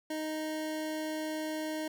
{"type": "tone", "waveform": "25% pulse", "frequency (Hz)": 311.2, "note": "D#4", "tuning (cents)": 0, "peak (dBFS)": -30, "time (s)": [0.1, 1.88], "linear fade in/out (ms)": 5, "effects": []}